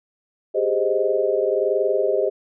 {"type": "chord", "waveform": "sine", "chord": "Ab major seventh", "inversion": "third", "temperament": "equal with one note detuned", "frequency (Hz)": [392, 413.2, 523.3, 622.3], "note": ["G4", "Ab4", "C5", "Eb5"], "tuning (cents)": [0, -9, 0, 0], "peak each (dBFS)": -23, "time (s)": [0.54, 2.3], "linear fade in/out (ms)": 20, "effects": []}